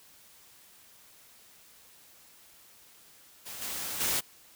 white noise with level steps, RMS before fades -42 / -36 / -29 dBFS, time 3.45-4.21 s, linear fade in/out 20 ms, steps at 3.61 / 4 s, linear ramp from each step 10 ms, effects white hiss -57 dBFS RMS until 4.55 s

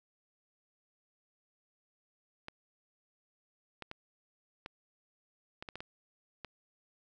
clicks, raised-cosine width 0.3 ms, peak -26 dBFS, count 9, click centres 2.484 / 3.823 / 3.914 / 4.661 / 5.625 / 5.688 / 5.756 / 5.805 / 6.447 s, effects none

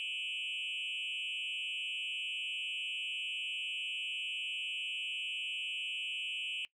sine tone with frequency modulation, 2794 Hz, F7, in tune, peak -34 dBFS, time 0-6.65 s, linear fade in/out 0 ms, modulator 147 Hz, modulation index 2.1, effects noise-tail reverb RT60 0.1 s tail -21 dB re dry + tanh soft clip ceiling -34 dBFS

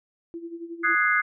sine tone with tremolo, 336.6 Hz, E4, 36 cents sharp, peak -31 dBFS, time 0.34-0.95 s, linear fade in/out 0 ms, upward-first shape sine, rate 11 Hz, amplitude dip 70%
sine chord, Ab dominant seventh, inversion second, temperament equal, 1244.5 / 1480 / 1661.2 / 2093 Hz, Eb6 / Gb6 / Ab6 / C7, 0 / 0 / 0 / 0 cents, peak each -25 / -24 / -25 / -24 dBFS, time 0.83-1.22 s, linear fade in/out 20 ms
effects none

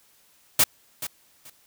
white noise with echo, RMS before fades -17 dBFS, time 0.59-0.64 s, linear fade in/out 5 ms, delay 430 ms, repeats 2, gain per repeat -14 dB, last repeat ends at 1.5 s, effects white hiss -60 dBFS RMS until 1.66 s

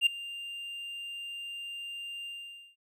triangle tone with ADSR envelope, 2794 Hz, F7, in tune, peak -16 dBFS, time 0.01-2.76 s, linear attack 54 ms, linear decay 7 ms, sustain -20 dB, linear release 500 ms, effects tanh soft clip ceiling -12 dBFS

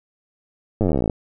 slowing click train, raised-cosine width 2 ms, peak -7 dBFS, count 22, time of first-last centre 0.81-1.098 s, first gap 9 ms, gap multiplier 1.04, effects none

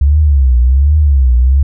sine tone with vibrato, 68 Hz, C#2, 33 cents flat, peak -5 dBFS, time 0.01-1.63 s, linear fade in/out 5 ms, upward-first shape triangle, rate 1.3 Hz, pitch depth 230 cents each way, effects none

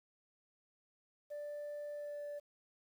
sine tone with pitch glide, 587.3 to 582.9 Hz, D5 to D5, 0 to -13 cents, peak -39 dBFS, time 1.3-2.4 s, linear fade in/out 20 ms, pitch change -13 cents, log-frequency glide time 1.93-2.24 s, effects tanh soft clip ceiling -40 dBFS + 11-bit

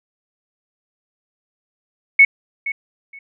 sine tone with echo, 2209 Hz, C#7, 7 cents flat, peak -5 dBFS, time 2.19-2.25 s, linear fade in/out 5 ms, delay 470 ms, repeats 2, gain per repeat -15 dB, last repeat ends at 3.19 s, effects none

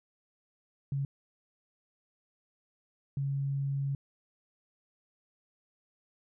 sine tone bursts at uneven times, 138.59 Hz, C#3, in tune, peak -29 dBFS, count 2, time 0.92-1.05 / 3.17-3.95 s, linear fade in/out 2 ms, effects none

